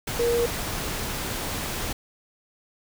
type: tone in noise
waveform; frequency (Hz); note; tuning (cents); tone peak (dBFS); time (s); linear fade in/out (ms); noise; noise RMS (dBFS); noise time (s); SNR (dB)
sine; 472.8; A#4; +24; -20; 0.19-0.46; 5; pink; -30; 0.07-1.93; +7
effects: none